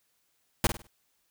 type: noise with echo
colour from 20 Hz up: pink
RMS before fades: -22 dBFS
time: 0.64-0.67 s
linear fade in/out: 2 ms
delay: 50 ms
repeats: 4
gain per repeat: -9 dB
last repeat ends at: 0.87 s
effects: white hiss -73 dBFS RMS until 1.3 s